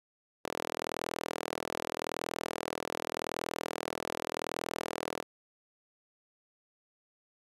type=tone with high-pass filter; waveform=sawtooth; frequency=40.85 Hz; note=E1; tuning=15 cents flat; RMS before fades=-38 dBFS; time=0.44-5.23 s; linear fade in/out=10 ms; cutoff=460 Hz; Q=1.2; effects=resampled to 32000 Hz